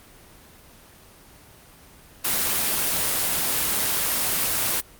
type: noise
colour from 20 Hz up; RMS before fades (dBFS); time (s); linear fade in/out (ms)
white; -23; 2.24-4.81; 10
effects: pink hiss -49 dBFS RMS until 4.99 s + Opus 24 kbps